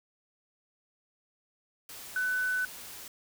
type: tone in noise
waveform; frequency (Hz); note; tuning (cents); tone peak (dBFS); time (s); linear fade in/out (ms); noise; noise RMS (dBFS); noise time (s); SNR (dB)
sine; 1500; F#6; +23; -27; 2.16-2.65; 2; white; -45; 1.89-3.08; +15
effects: none